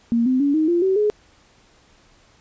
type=tone with pitch steps; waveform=sine; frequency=233.1 / 257.2 / 283.7 / 313 / 345.2 / 380.9 / 420.2 Hz; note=A#3 / C4 / C#4 / D#4 / F4 / G4 / G#4; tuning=0 / -30 / +40 / +10 / -20 / -50 / +20 cents; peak=-15 dBFS; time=0.12-1.1 s; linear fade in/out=0 ms; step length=140 ms; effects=pink hiss -55 dBFS RMS until 2.4 s + resampled to 16000 Hz